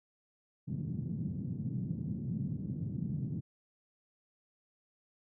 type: band-pass noise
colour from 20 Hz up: white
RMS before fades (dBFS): -37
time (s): 0.67-3.41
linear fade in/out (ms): 20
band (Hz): 110 to 190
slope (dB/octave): 24
effects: none